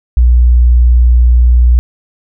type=tone; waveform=sine; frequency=60.4 Hz; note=B1; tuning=38 cents flat; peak=-3 dBFS; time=0.17-1.79 s; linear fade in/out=0 ms; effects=none

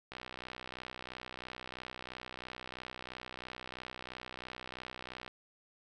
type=click train; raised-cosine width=0.3 ms; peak=-27 dBFS; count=326; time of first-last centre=0.12-5.279 s; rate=63 Hz; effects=none

